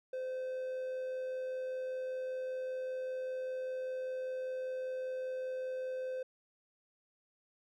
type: tone with amplitude modulation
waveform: triangle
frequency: 515 Hz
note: C5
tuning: 28 cents flat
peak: -33 dBFS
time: 0.13-6.23 s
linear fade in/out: 5 ms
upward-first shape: sine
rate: 85.1 Hz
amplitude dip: 25%
effects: none